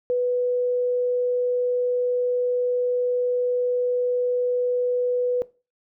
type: tone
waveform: sine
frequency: 493.9 Hz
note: B4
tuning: in tune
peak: -19 dBFS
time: 0.1-5.42 s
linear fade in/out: 0 ms
effects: noise-tail reverb RT60 0.3 s tail -19 dB re dry